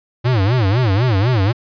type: tone with vibrato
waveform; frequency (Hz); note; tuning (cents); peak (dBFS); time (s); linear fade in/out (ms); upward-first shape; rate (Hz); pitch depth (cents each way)
square; 110.5; A2; +8; -13; 0.24-1.53; 20; sine; 4; 280
effects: resampled to 11025 Hz